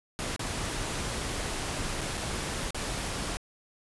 pink noise with dropouts, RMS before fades -33 dBFS, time 0.19-3.37 s, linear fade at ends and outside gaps 0 ms, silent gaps 0.362-0.394 / 2.01-2.014 / 2.172-2.176 / 2.706-2.746 s, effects resampled to 24000 Hz

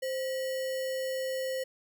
sine tone with sample-and-hold, 523.3 Hz, C5, in tune, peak -30 dBFS, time 0.02-1.64 s, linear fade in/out 10 ms, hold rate 2450 Hz, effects none

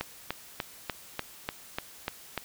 click train, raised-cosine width 0.3 ms, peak -14 dBFS, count 9, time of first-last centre 0.01-2.377 s, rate 3.38 Hz, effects white hiss -50 dBFS RMS until 2.44 s

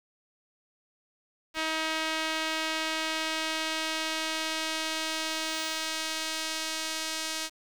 sawtooth tone with band-pass filter sweep, 317.6 Hz, D#4, 36 cents sharp, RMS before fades -32 dBFS, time 1.54-7.5 s, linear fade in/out 50 ms, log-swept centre 2700 to 5400 Hz, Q 0.84, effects 8-bit

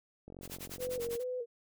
click train, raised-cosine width 2 ms, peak -35 dBFS, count 41, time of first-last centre 0.28-1.153 s, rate 45.8 Hz
white noise with tremolo, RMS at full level -43 dBFS, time 0.41-1.24 s, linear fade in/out 50 ms, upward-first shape sine, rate 10 Hz, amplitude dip 100%
sine tone with vibrato, 486.6 Hz, B4, 26 cents flat, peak -34 dBFS, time 0.78-1.46 s, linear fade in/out 50 ms, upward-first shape square, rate 2.4 Hz, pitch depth 57 cents each way
effects none

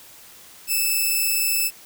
5% pulse tone, 2627 Hz, E7, 7 cents flat, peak -10 dBFS, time 0.67-1.71 s, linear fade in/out 50 ms, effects white hiss -46 dBFS RMS until 1.85 s

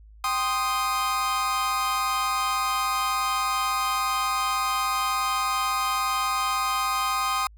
40% pulse chord, C minor, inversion second, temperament equal, 784 / 1046.5 / 1244.5 Hz, G5 / C6 / Eb6, 0 / 0 / 0 cents, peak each -31 / -27 / -25 dBFS, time 0.24-7.47 s, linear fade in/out 2 ms, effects added 53 Hz sine -46 dBFS peak until 7.57 s

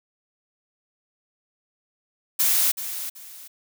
blue noise with echo, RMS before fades -20 dBFS, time 2.39-2.72 s, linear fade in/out 10 ms, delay 380 ms, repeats 2, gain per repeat -11 dB, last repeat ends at 3.48 s, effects none

